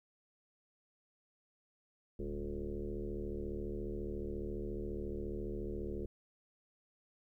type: tone with frequency modulation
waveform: sine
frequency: 204.9 Hz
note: G#3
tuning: 23 cents flat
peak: -37 dBFS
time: 2.19-6.06 s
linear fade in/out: 5 ms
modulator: 74.4 Hz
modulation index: 3.4
effects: 13-bit